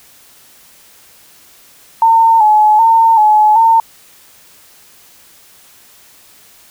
sine tone with vibrato, 879 Hz, A5, 2 cents flat, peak -5 dBFS, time 2.02-3.8 s, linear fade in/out 2 ms, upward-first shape square, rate 1.3 Hz, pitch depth 54 cents each way, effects white hiss -44 dBFS RMS until 6.7 s

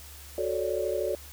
sine chord, D major seventh, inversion first, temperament equal, 370 / 440 / 554.4 / 587.3 Hz, F#4 / A4 / C#5 / D5, 0 / 0 / 0 / 0 cents, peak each -32 dBFS, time 0.38-1.15 s, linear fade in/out 2 ms, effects added 72 Hz sine -47 dBFS peak until 1.32 s + white hiss -48 dBFS RMS until 1.32 s

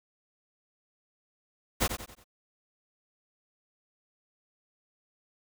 pink noise with echo, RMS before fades -26 dBFS, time 1.8-1.88 s, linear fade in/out 20 ms, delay 91 ms, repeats 4, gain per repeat -8 dB, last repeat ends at 2.244 s, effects none

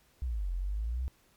sine exponential two-way sweep, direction down then up, 66.8 to 42.92 to 66.8 Hz, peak -30 dBFS, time 0.22-1.08 s, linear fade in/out 0 ms, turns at 0.52 s, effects pink hiss -66 dBFS RMS until 1.36 s + MP3 96 kbps

